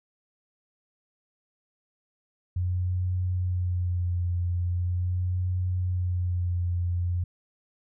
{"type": "tone with vibrato", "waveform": "sine", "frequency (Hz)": 89.5, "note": "F2", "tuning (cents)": 43, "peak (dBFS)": -24, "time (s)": [2.56, 7.24], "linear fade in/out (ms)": 5, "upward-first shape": "sine", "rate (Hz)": 0.41, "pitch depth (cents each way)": 30, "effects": []}